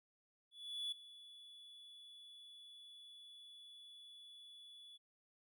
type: tone with ADSR envelope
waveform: triangle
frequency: 3429 Hz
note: A7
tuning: 45 cents flat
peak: -37 dBFS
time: 0.51-4.98 s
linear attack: 410 ms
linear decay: 6 ms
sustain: -17 dB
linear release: 23 ms
effects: none